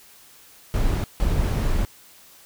brown noise bursts at uneven times, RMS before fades -21 dBFS, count 2, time 0.74-1.04 / 1.2-1.85 s, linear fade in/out 0 ms, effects white hiss -50 dBFS RMS until 2.45 s

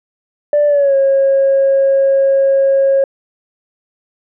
sine tone with pitch glide, 587.3 to 544.8 Hz, D5 to C#5, 0 to -30 cents, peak -7 dBFS, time 0.53-3.04 s, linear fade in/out 2 ms, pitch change -130 cents, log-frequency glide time 0.67-0.95 s, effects tanh soft clip ceiling -5 dBFS

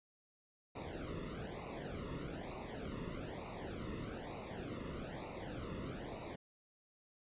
brown noise with flanger, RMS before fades -45 dBFS, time 0.75-6.36 s, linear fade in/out 10 ms, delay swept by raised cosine 0.61 to 1.3 ms, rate 1.1 Hz, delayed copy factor -1, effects resampled to 8000 Hz

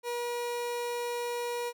30% pulse tone, 480.2 Hz, B4, 49 cents flat, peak -29 dBFS, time 0.03-1.73 s, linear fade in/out 50 ms, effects none

